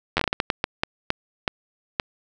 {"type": "slowing click train", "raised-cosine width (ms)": 0.3, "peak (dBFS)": -4, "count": 14, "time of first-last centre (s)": [0.17, 1.998], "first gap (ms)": 10, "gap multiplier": 1.39, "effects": []}